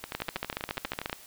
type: two click trains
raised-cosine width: 0.3 ms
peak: -18 / -14 dBFS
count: 14 / 15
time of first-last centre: 0.04-1.097 / 0.15-1.129 s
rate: 12.3 / 14.3 Hz
effects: white hiss -51 dBFS RMS until 1.26 s